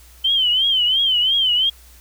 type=tone with vibrato; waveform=sine; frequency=3082 Hz; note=G7; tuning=30 cents flat; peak=-14 dBFS; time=0.24-1.7 s; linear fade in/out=10 ms; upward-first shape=triangle; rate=2.9 Hz; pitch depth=130 cents each way; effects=added 60 Hz sine -45 dBFS peak until 2 s + white hiss -49 dBFS RMS until 2 s